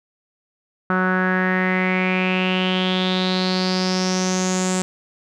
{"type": "tone with low-pass filter sweep", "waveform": "sawtooth", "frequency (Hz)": 185, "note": "F#3", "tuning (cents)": 0, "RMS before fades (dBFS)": -20, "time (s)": [0.9, 4.82], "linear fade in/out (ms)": 0, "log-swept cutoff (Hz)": [1400, 7700], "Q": 6.4, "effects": []}